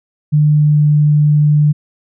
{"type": "tone with pitch glide", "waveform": "sine", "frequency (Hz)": [150, 149.05], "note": ["D3", "D3"], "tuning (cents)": [37, 26], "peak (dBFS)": -7, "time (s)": [0.32, 1.73], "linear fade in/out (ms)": 20, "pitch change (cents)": -11, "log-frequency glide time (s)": [0.55, 0.82], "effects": []}